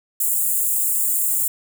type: high-pass noise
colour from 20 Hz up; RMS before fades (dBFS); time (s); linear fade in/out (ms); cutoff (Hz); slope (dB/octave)
white; -20; 0.2-1.48; 5; 7100; 96
effects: none